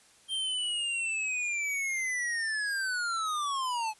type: linear sweep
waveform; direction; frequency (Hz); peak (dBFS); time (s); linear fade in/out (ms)
square; down; 3181 to 847; -30; 0.28-3.94; 50
effects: white hiss -60 dBFS RMS until 3.99 s + resampled to 24000 Hz